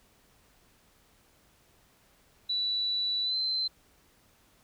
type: tone with pitch glide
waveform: sine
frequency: 3951 to 4086 Hz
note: B7 to C8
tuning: 0 to -42 cents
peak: -27 dBFS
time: 2.49-3.68 s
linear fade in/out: 10 ms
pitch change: +58 cents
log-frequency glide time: 3.23-3.36 s
effects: pink hiss -64 dBFS RMS until 4.63 s